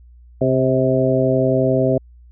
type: harmonic tone with a mistuned harmonic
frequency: 131.4 Hz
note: C3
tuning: 8 cents sharp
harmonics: 1 / 2 / 3 / 4 / 5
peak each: -20 / -20 / -20 / -20 / -20 dBFS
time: 0.41-1.98 s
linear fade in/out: 5 ms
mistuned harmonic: 5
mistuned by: -33 cents
effects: added 60 Hz sine -42 dBFS peak until 2.31 s